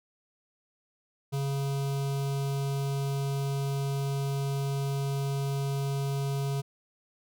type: tone with notch filter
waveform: square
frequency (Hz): 138.59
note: C#3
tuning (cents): 0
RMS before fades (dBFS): -30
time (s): 1.32-6.62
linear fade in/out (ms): 20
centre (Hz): 1800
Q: 1.4
effects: none